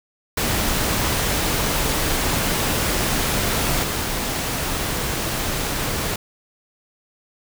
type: noise with level steps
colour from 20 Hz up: pink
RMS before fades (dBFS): -21 / -24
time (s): 0.37-6.16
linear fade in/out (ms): 5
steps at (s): 3.82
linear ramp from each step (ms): 20
effects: none